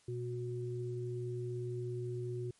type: tone pair together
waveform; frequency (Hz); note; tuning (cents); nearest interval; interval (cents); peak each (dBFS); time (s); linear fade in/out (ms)
sine; 121.6 / 364.9; B2 / F#4; -26 / -24; octave + perfect fifth; 1902; -38 / -40; 0.08-2.51; 5
effects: white hiss -68 dBFS RMS until 2.59 s + MP3 48 kbps